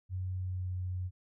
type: tone with pitch glide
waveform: sine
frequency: 92.5 to 91.38 Hz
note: F#2 to F#2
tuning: 0 to -21 cents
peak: -33 dBFS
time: 0.09-1.11 s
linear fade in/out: 50 ms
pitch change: -21 cents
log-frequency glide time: 0.36-0.71 s
effects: none